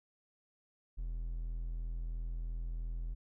triangle tone, 41.49 Hz, E1, 12 cents sharp, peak -34 dBFS, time 0.97-3.15 s, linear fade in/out 20 ms, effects none

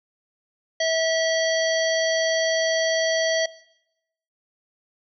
harmonic tone, 649 Hz, E5, 27 cents flat, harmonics 1 / 3 / 5 / 7 / 9, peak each -22 / -27 / -29 / -30 / -32 dBFS, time 0.8-3.46 s, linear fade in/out 5 ms, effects noise-tail reverb RT60 0.9 s tail -22 dB re dry

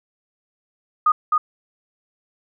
sine tone with echo, 1233 Hz, D#6, 16 cents flat, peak -12 dBFS, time 1.06-1.12 s, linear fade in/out 5 ms, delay 260 ms, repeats 1, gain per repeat -2 dB, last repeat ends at 1.38 s, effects none

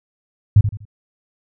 sine tone with echo, 103.83 Hz, G#2, in tune, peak -5 dBFS, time 0.56-0.61 s, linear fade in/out 5 ms, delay 81 ms, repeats 3, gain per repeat -10 dB, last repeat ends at 0.853 s, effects none

